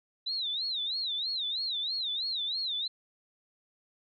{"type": "tone with vibrato", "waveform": "sine", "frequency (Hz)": 3879, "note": "B7", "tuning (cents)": -32, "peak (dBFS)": -30, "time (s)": [0.26, 2.88], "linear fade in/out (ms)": 10, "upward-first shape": "sine", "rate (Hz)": 3.1, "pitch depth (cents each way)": 190, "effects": []}